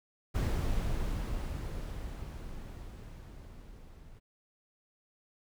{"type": "noise with level ramp", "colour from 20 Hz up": "brown", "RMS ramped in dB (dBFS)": [-29, -53], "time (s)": [0.34, 4.2], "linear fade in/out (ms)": 20, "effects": []}